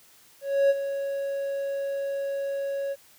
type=tone with ADSR envelope; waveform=triangle; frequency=554.4 Hz; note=C#5; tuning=in tune; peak=-14 dBFS; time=0.41-2.96 s; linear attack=290 ms; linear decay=33 ms; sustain=-11 dB; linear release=40 ms; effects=white hiss -56 dBFS RMS until 3.18 s + high-pass 60 Hz 12 dB/octave